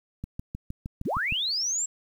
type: click train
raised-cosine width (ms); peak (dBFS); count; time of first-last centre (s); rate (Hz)
5; -21; 8; 0.24-1.324; 6.46
type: linear sweep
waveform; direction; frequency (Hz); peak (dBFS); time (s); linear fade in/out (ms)
sine; up; 98.8 to 7670; -25; 1.05-1.86; 10
effects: 9-bit